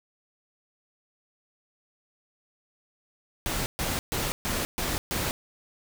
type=noise bursts; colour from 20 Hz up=pink; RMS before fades=-29 dBFS; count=6; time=3.46-5.31 s; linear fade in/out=0 ms; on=200 ms; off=130 ms; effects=none